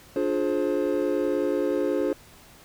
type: chord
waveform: triangle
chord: D half-diminished seventh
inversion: none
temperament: just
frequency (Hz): 293.7 / 352.4 / 422.9 / 528.6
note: D4 / F4 / Ab4 / C5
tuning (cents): 0 / +16 / +31 / +18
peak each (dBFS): -26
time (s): 0.16-2.13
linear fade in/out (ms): 2
effects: pink hiss -51 dBFS RMS until 2.64 s